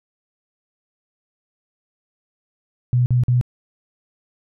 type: tone bursts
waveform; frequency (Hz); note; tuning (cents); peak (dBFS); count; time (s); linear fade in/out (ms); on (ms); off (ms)
sine; 123.47; B2; 0; -13; 3; 2.93-3.412; 0; 130; 46
effects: none